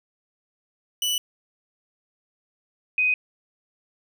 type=tone pair in turn; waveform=sawtooth / sine; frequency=2967 / 2503 Hz; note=F#7 / D#7; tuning=+4 / +10 cents; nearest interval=minor third; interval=294 cents; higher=first; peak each=-19 / -18 dBFS; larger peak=second; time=1.02-1.18 / 2.98-3.14 s; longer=neither; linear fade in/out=2 ms; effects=none